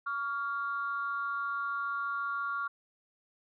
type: tone pair together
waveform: sine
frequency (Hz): 1131.5 / 1396.9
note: C#6 / F6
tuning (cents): +35 / 0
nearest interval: major third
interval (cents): 365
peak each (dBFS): -34 / -33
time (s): 0.06-2.68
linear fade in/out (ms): 10
effects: tanh soft clip ceiling -24 dBFS